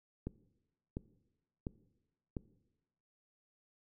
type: click train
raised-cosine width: 3 ms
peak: -25 dBFS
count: 4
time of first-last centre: 0.27-2.368 s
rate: 1.43 Hz
effects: noise-tail reverb RT60 1.0 s tail -19 dB re dry